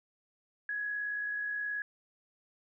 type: tone with amplitude modulation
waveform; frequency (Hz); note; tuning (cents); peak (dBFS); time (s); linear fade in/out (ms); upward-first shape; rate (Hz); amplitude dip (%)
sine; 1675; G#6; +14; -31; 0.69-1.82; 2; sine; 58.7; 35
effects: none